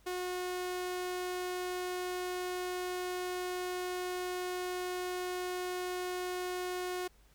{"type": "tone", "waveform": "sawtooth", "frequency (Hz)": 362.6, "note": "F#4", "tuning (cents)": -35, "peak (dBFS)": -31, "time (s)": [0.06, 7.08], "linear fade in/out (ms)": 10, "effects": ["added 50 Hz sine -63 dBFS peak until 7.34 s", "pink hiss -67 dBFS RMS until 7.34 s"]}